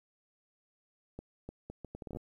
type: accelerating click train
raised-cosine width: 2 ms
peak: -29 dBFS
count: 12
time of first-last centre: 1.19-2.17 s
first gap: 300 ms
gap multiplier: 0.7
effects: 11-bit